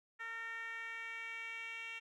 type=tone with band-pass filter sweep; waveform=10% pulse; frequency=456.3 Hz; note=A#4; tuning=37 cents flat; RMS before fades=-45 dBFS; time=0.19-2 s; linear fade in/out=20 ms; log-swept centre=1700 to 2600 Hz; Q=3.9; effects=none